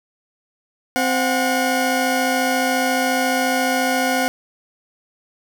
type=tone pair together; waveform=20% pulse; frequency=260 / 725.7 Hz; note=C4 / F#5; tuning=-11 / -34 cents; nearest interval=octave + tritone; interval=1777 cents; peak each=-15 dBFS; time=0.96-4.28 s; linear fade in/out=0 ms; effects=none